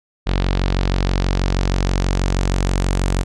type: tone with low-pass filter sweep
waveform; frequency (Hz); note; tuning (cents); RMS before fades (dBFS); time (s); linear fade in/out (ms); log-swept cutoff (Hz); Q
sawtooth; 46.25; F#1; 0; -18; 0.26-3.24; 20; 4000 to 8300; 1.7
effects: none